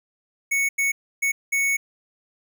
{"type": "tone bursts at uneven times", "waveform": "square", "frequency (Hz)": 2217, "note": "C#7", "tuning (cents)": 0, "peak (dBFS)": -20, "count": 4, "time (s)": [[0.51, 0.69], [0.78, 0.92], [1.22, 1.32], [1.52, 1.77]], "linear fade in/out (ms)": 10, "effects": []}